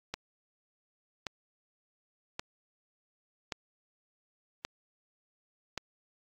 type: click train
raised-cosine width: 0.2 ms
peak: -17 dBFS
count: 6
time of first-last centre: 0.14-5.777 s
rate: 0.887 Hz
effects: AAC 64 kbps